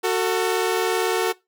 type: tone pair together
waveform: sawtooth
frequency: 370 / 448 Hz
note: F#4 / A4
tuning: 0 / +31 cents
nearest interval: minor third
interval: 331 cents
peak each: -18 dBFS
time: 0.03-1.33 s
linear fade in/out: 20 ms
effects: noise-tail reverb RT60 0.2 s tail -20 dB re dry